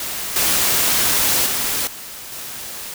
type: noise with level steps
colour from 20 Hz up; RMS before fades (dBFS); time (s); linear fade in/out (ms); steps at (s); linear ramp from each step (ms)
white; -26 / -17 / -21 / -34 / -31; 0-2.94; 2; 0.36 / 1.46 / 1.87 / 2.32; 2
effects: none